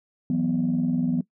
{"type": "chord", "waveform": "sine", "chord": "E suspended second", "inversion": "none", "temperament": "equal", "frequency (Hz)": [164.81, 185, 246.9], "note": ["E3", "F#3", "B3"], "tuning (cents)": [0, 0, 0], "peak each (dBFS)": [-26, -26, -22], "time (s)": [0.3, 1.21], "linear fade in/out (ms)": 2, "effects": ["noise-tail reverb RT60 0.1 s tail -20 dB re dry", "tanh soft clip ceiling -15 dBFS"]}